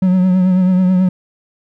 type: tone with vibrato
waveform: triangle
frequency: 184.4 Hz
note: F#3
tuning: 6 cents flat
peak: -7 dBFS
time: 0.02-1.09 s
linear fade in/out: 5 ms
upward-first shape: triangle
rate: 9.2 Hz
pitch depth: 45 cents each way
effects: none